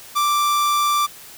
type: tone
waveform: 45% pulse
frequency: 1174.7 Hz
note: D6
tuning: in tune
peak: -16 dBFS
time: 0.15-1.07 s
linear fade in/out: 20 ms
effects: white hiss -41 dBFS RMS until 1.37 s